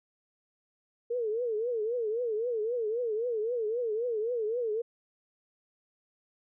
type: tone with vibrato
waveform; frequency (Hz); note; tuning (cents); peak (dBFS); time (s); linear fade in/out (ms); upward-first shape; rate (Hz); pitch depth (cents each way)
sine; 457.5; A#4; -32; -28; 1.1-4.82; 10; triangle; 3.8; 170
effects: none